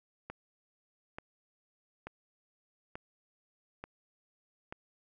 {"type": "click train", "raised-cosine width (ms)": 0.5, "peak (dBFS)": -26, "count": 6, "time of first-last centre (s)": [0.3, 4.725], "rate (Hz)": 1.13, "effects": []}